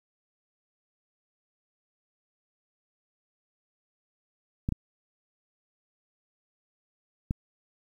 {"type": "clicks", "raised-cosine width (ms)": 5, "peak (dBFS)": -15, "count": 3, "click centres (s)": [4.689, 4.723, 7.309], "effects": ["9-bit"]}